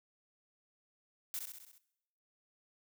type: noise with echo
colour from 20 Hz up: blue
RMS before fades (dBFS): -39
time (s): 1.34-1.39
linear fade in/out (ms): 0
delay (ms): 65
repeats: 6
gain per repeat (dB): -4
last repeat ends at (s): 1.78
effects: noise-tail reverb RT60 0.8 s tail -18 dB re dry